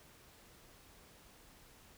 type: silence
effects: pink hiss -61 dBFS RMS until 1.97 s